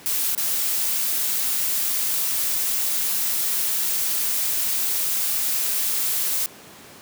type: noise with dropouts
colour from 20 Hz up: blue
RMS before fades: -23 dBFS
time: 0.06-6.46 s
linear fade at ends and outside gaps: 0 ms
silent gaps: 0.35-0.377 s
effects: pink hiss -44 dBFS RMS until 7.01 s + high-pass 150 Hz 12 dB/octave